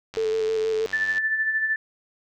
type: click train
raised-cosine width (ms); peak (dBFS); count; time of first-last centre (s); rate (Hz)
0.2; -20; 99; 0.14-1.18; 94.2
type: tone with vibrato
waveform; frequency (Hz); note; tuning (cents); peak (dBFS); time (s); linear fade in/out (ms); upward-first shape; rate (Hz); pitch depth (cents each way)
sine; 440; A4; 0; -21; 0.17-0.86; 0; square; 6.3; 19
type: tone with tremolo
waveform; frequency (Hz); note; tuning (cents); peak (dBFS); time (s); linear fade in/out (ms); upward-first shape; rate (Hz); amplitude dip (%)
sine; 1760; A6; 0; -19; 0.93-1.76; 2; sine; 13; 50
effects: none